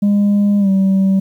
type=tone with pitch glide; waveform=sine; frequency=203.6 to 192.73 Hz; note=G#3 to G3; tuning=-34 to -29 cents; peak=-7 dBFS; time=0.02-1.2 s; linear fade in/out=10 ms; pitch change=-95 cents; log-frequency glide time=0.59-0.69 s; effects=tanh soft clip ceiling -9 dBFS + 8-bit